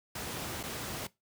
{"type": "noise with dropouts", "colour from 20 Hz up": "pink", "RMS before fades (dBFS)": -38, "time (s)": [0.15, 1.07], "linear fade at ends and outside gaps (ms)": 5, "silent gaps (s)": [0.631, 0.635], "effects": ["noise-tail reverb RT60 0.2 s tail -20 dB re dry", "high-pass 80 Hz 12 dB/octave"]}